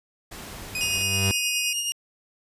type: noise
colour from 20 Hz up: pink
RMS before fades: -39 dBFS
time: 0.31-1.03 s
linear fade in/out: 10 ms
type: tone with exponential growth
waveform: 35% pulse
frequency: 96.9 Hz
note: G2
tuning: 20 cents flat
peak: -19 dBFS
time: 0.39-1.31 s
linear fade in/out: 0 ms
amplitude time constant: 200 ms
type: tone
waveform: sawtooth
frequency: 2500 Hz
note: D#7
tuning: 8 cents sharp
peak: -23 dBFS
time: 0.75-1.73 s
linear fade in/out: 2 ms
type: tone with tremolo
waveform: 20% pulse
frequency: 2838 Hz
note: F7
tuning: 27 cents sharp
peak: -19 dBFS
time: 0.81-1.92 s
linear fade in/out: 0 ms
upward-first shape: triangle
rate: 9.5 Hz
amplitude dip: 45%
effects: resampled to 32000 Hz